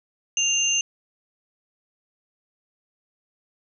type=tone pair together; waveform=sine; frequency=2794 / 6272 Hz; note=F7 / G8; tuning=0 / 0 cents; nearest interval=octave + major second; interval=1400 cents; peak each=-22 dBFS; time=0.37-0.81 s; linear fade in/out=2 ms; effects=none